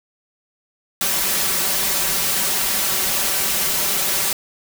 white noise with comb filter, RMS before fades -20 dBFS, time 1.01-4.33 s, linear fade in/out 2 ms, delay 5.2 ms, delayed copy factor +0.7, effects none

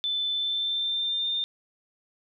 sine tone with pitch glide, 3520 to 3611 Hz, A7 to A7, 0 to +44 cents, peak -25 dBFS, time 0.04-1.44 s, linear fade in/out 0 ms, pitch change +44 cents, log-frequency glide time 0.32-1.27 s, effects none

